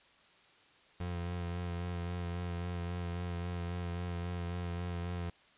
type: tone with vibrato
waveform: 30% pulse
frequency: 87.3 Hz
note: F2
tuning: in tune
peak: -33 dBFS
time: 1-5.3 s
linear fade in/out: 5 ms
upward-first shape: sine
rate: 3.7 Hz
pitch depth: 26 cents each way
effects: white hiss -63 dBFS RMS until 5.57 s + resampled to 8000 Hz